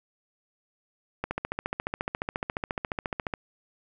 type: click train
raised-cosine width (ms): 0.5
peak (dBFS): -14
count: 31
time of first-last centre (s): 1.24-3.338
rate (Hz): 14.3
effects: none